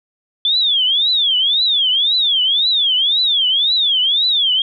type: tone with vibrato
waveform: sine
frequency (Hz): 3443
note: A7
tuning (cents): -38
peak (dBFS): -12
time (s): 0.45-4.62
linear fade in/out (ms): 2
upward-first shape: triangle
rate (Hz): 1.9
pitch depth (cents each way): 280
effects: none